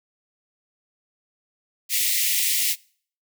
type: high-pass noise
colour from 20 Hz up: white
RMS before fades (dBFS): -22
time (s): 1.89-2.76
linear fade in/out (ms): 50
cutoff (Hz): 1900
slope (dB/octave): 96
effects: noise-tail reverb RT60 0.5 s tail -24 dB re dry